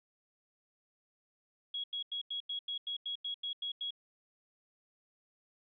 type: tone bursts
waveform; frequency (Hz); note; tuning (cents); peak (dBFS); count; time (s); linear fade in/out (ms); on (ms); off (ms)
sine; 3322; G#7; 0; -35; 12; 1.74-3.907; 5; 99; 89
effects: none